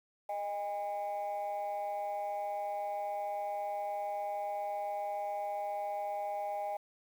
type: tone pair together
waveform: sine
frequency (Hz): 618.3 / 811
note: D#5 / G#5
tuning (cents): -11 / -41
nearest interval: perfect fourth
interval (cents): 470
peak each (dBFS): -36 / -34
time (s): 0.29-6.77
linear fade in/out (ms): 5
effects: tanh soft clip ceiling -31 dBFS + 10-bit